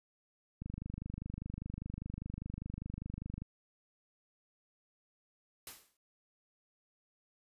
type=click train; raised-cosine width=5 ms; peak=-29 dBFS; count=71; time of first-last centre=0.62-3.42 s; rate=25 Hz
type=noise with exponential decay; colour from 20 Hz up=white; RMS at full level=-44 dBFS; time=5.67-5.97 s; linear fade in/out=2 ms; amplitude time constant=65 ms
effects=resampled to 32000 Hz